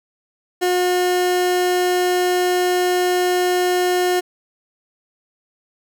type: tone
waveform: 30% pulse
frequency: 360 Hz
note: F#4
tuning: 47 cents flat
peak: -13 dBFS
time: 0.61-4.21 s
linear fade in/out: 20 ms
effects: none